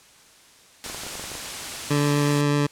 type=noise; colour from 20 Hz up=white; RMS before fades=-32 dBFS; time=0.84-2.41 s; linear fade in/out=0 ms
type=clicks; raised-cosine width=1 ms; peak=-23 dBFS; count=10; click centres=0.863 / 0.899 / 0.946 / 1.035 / 1.066 / 1.154 / 1.196 / 1.24 / 1.317 / 1.353 s
type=tone with vibrato; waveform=20% pulse; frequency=145.3 Hz; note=D3; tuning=18 cents flat; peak=-14 dBFS; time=1.9-2.67 s; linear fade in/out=10 ms; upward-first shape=triangle; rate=8 Hz; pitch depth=9 cents each way
effects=white hiss -52 dBFS RMS until 2.71 s + low-pass 9000 Hz 12 dB/octave